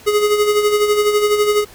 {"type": "tone with tremolo", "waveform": "square", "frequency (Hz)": 417.7, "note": "G#4", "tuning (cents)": 10, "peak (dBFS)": -11, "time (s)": [0.06, 1.65], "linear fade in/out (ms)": 20, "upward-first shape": "sine", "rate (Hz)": 12, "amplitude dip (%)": 55, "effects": ["pink hiss -42 dBFS RMS until 1.74 s"]}